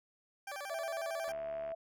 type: tone with vibrato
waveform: 20% pulse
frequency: 674 Hz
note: E5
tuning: 38 cents sharp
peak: -36 dBFS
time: 0.47-1.32 s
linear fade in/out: 5 ms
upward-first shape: square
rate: 11 Hz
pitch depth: 270 cents each way
type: tone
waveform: sine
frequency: 659.3 Hz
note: E5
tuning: in tune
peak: -37 dBFS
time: 0.7-1.75 s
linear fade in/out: 10 ms
type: click train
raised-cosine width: 0.5 ms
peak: -36 dBFS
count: 33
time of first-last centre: 1.28-1.719 s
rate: 72.9 Hz
effects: none